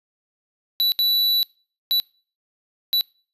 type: tone bursts at uneven times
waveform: square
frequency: 3951 Hz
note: B7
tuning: in tune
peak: -17 dBFS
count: 4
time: 0.8-0.92 / 0.99-1.43 / 1.91-2 / 2.93-3.01 s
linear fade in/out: 0 ms
effects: noise-tail reverb RT60 0.4 s tail -25 dB re dry + resampled to 32000 Hz